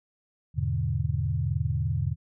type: chord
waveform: sine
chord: E dominant seventh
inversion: none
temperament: equal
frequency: 82.41 / 103.83 / 123.47 / 146.83 Hz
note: E2 / G#2 / B2 / D3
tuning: 0 / 0 / 0 / 0 cents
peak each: -30 dBFS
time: 0.54-2.16 s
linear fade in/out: 50 ms
effects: none